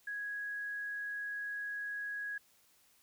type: tone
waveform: sine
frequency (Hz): 1661.2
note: G#6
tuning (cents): 0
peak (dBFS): -37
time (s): 0.07-2.38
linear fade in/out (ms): 5
effects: white hiss -68 dBFS RMS until 3.02 s